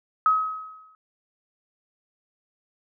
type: tone with exponential decay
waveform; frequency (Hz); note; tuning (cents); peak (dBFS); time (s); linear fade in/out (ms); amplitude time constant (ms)
sine; 1274; D#6; +41; -14; 0.26-0.95; 1; 150
effects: none